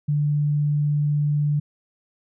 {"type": "tone", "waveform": "sine", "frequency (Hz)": 147.3, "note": "D3", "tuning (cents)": 6, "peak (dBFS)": -18, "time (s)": [0.08, 1.6], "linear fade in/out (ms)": 10, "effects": []}